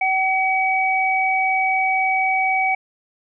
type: tone pair together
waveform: sine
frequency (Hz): 760.5 / 2271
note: F#5 / C#7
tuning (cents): +47 / +41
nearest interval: octave + perfect fifth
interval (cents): 1894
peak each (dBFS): -19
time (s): 0.01-2.75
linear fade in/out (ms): 5
effects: none